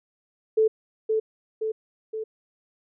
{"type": "tone with echo", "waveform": "sine", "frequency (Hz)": 438.3, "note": "A4", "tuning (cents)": -7, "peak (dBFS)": -16, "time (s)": [0.57, 0.68], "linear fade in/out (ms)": 10, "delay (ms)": 520, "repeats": 3, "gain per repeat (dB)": -4, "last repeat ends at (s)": 2.24, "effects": []}